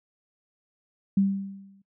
sine tone with exponential decay, 196 Hz, G3, in tune, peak -16 dBFS, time 1.17-1.82 s, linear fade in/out 5 ms, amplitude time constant 140 ms, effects noise-tail reverb RT60 0.1 s tail -24 dB re dry

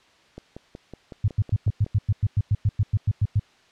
click train, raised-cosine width 2 ms, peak -24 dBFS, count 9, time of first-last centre 0.38-1.864 s, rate 5.39 Hz
sine tone bursts, 103.1 Hz, G#2, 12 cents flat, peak -16 dBFS, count 16, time 1.24-3.396 s, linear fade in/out 5 ms, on 41 ms, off 100 ms
effects white hiss -57 dBFS RMS until 3.71 s + low-pass 4000 Hz 12 dB/octave

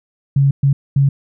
sine tone bursts at uneven times, 138.59 Hz, C#3, in tune, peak -9 dBFS, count 3, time 0.36-0.51 / 0.63-0.73 / 0.96-1.09 s, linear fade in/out 5 ms, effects none

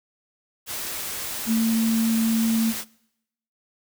sine tone in noise, 225.6 Hz, A3, 44 cents sharp, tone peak -18 dBFS, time 1.46-2.74 s, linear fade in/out 50 ms, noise white, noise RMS -31 dBFS, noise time 0.66-2.85 s, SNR +10 dB, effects noise-tail reverb RT60 0.8 s tail -23 dB re dry

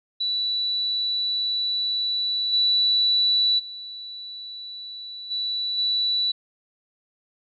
sine tone with level steps, 3951 Hz, B7, in tune, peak -22 / -17 / -34 / -24 / -20 dBFS, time 0.2-6.32 s, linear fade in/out 10 ms, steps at 2.52 / 3.58 / 5.3 / 5.77 s, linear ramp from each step 20 ms, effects none

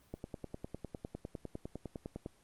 click train, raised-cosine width 2 ms, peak -27 dBFS, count 22, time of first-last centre 0.14-2.261 s, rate 9.9 Hz, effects pink hiss -67 dBFS RMS until 2.43 s + Opus 24 kbps

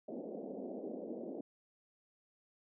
pink band-pass noise, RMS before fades -44 dBFS, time 0.08-1.41 s, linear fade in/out 5 ms, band 210 to 640 Hz, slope 48 dB/octave, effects none

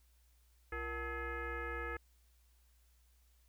sine tone with frequency modulation, 880 Hz, A5, in tune, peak -38 dBFS, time 0.72-1.97 s, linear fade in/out 5 ms, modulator 408 Hz, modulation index 2.8, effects added 60 Hz sine -66 dBFS peak until 3.48 s + white hiss -75 dBFS RMS until 3.48 s

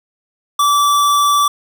square tone, 1159 Hz, D6, 23 cents flat, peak -11 dBFS, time 0.59-1.48 s, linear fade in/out 5 ms, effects none

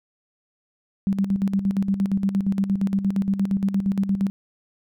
sine tone with tremolo, 196 Hz, G3, in tune, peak -17 dBFS, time 1.07-4.3 s, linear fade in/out 0 ms, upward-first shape square, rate 8.6 Hz, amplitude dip 65%, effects none

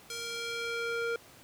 square tone with band-pass filter sweep, 466.2 Hz, A#4, in tune, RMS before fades -35 dBFS, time 0.1-1.16 s, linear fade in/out 2 ms, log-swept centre 5900 to 1100 Hz, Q 0.82, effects pink hiss -55 dBFS RMS until 1.43 s + high-pass 80 Hz 12 dB/octave

